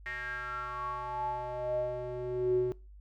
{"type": "tone with band-pass filter sweep", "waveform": "square", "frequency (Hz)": 123.9, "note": "B2", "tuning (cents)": 6, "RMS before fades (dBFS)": -34, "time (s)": [0.06, 2.72], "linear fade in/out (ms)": 0, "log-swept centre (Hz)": [1900, 330], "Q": 8.6, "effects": ["noise-tail reverb RT60 0.3 s tail -23 dB re dry", "added 50 Hz sine -49 dBFS peak until 3 s"]}